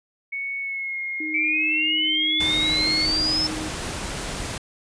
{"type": "tone with pitch glide", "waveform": "sine", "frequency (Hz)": [2217, 2144], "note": ["C#7", "C7"], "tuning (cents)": [0, 42], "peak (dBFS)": -26, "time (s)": [0.32, 3.06], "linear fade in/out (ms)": 10, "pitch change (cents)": -58, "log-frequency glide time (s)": [0.6, 0.99]}
{"type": "tone", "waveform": "sine", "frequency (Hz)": 311.2, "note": "D#4", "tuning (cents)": 0, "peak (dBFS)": -30, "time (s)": [1.2, 3.69], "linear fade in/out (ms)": 5}
{"type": "exponential sweep", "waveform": "sine", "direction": "up", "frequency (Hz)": [2288, 5300], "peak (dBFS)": -20, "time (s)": [1.34, 3.47], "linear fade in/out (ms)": 5}
{"type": "noise", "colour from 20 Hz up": "pink", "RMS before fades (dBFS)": -30, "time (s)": [2.4, 4.58], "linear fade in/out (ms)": 5}
{"effects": ["resampled to 22050 Hz"]}